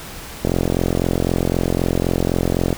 click train, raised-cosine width 2 ms, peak -4 dBFS, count 101, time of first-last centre 0.45-2.728 s, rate 43.9 Hz, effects pink hiss -34 dBFS RMS until 2.77 s

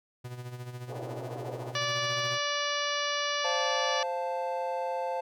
45% pulse tone with tremolo, 123.47 Hz, B2, in tune, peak -36 dBFS, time 0.24-2.38 s, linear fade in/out 10 ms, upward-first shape sine, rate 14 Hz, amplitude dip 60%
white band-pass noise, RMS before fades -40 dBFS, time 0.87-1.75 s, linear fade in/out 50 ms, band 320 to 690 Hz, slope 24 dB/octave
harmonic tone, 581 Hz, D5, 19 cents flat, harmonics 1 / 2 / 3 / 4 / 5 / 6 / 7 / 8 / 9 / 10, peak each -35 / -34 / -35 / -39 / -36 / -39 / -41 / -41 / -44 / -41 dBFS, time 1.75-4.03 s, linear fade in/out 2 ms
triangle chord, F major, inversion second, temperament equal with one note detuned, 523.3 / 694 / 880 Hz, C5 / F5 / A5, 0 / -11 / 0 cents, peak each -31 / -34 / -32 dBFS, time 3.44-5.21 s, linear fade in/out 10 ms
effects none

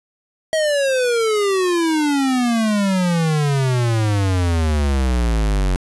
square exponential sweep, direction down, 643 to 45.01 Hz, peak -16 dBFS, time 0.53-5.76 s, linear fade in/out 0 ms, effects resampled to 24000 Hz + 7-bit

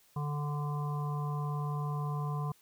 harmonic tone, 146.83 Hz, D3, in tune, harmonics 1 / 3 / 5 / 7 / 8, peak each -32 / -46 / -46 / -41 / -50 dBFS, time 0.16-2.52 s, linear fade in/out 5 ms, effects white hiss -65 dBFS RMS until 2.61 s

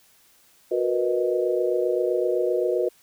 sine chord, B major seventh, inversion second, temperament equal with one note detuned, 364.7 / 466.2 / 493.9 / 622.3 Hz, F#4 / A#4 / B4 / D#5, -25 / 0 / 0 / 0 cents, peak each -24 / -28 / -25 / -28 dBFS, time 0.71-2.89 s, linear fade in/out 10 ms, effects white hiss -58 dBFS RMS until 3.02 s

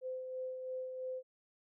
sine tone with tremolo, 514 Hz, C5, 31 cents flat, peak -37 dBFS, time 0.01-1.23 s, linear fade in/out 50 ms, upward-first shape sine, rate 3 Hz, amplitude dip 40%, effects none

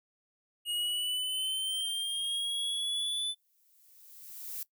square linear sweep, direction up, 2869 to 3507 Hz, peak -31 dBFS, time 0.65-3.35 s, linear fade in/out 50 ms
violet noise with exponential growth, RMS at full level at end -37 dBFS, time 3.34-4.63 s, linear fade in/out 2 ms, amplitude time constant 280 ms
effects noise-tail reverb RT60 0.1 s tail -19 dB re dry

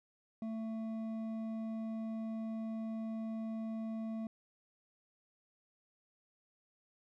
sine tone with hard clipping, 222.5 Hz, A3, 20 cents sharp, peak -39 dBFS, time 0.42-4.27 s, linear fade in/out 2 ms, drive 7 dB, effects none

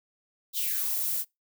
violet noise with high-pass filter sweep, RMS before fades -29 dBFS, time 0.53-1.25 s, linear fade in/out 50 ms, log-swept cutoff 3800 to 220 Hz, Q 4.9, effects noise-tail reverb RT60 0.2 s tail -25 dB re dry

